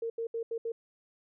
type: tone bursts at uneven times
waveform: sine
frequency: 458.6 Hz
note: A#4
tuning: 28 cents flat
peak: -31 dBFS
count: 5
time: 0.02-0.1 / 0.18-0.27 / 0.34-0.43 / 0.51-0.58 / 0.65-0.72 s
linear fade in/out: 5 ms
effects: none